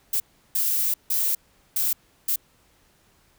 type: noise bursts at uneven times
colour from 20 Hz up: violet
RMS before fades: -23 dBFS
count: 5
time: 0.13-0.2 / 0.55-0.94 / 1.1-1.35 / 1.76-1.93 / 2.28-2.36 s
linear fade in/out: 5 ms
effects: pink hiss -61 dBFS RMS until 3.38 s